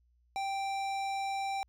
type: tone with hard clipping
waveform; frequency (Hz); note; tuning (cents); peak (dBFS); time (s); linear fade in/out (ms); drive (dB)
sine; 784; G5; 0; -34; 0.36-1.63; 0; 15
effects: added 60 Hz sine -66 dBFS peak until 1.68 s